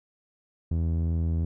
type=tone with low-pass filter; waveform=sawtooth; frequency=82.41 Hz; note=E2; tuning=in tune; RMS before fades=-26 dBFS; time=0.71-1.45 s; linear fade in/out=5 ms; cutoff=230 Hz; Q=0.56; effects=none